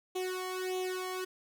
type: tone with flanger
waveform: sawtooth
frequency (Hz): 370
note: F#4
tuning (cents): 0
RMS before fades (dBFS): -36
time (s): 0.15-1.25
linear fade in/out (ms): 10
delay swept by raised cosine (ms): 0.3 to 0.95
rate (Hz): 1.6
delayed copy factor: +1
effects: none